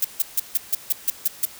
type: noise bursts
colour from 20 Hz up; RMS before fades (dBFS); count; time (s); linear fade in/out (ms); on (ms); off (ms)
violet; -19; 9; 0.02-1.454; 5; 26; 150
effects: white hiss -43 dBFS RMS until 1.59 s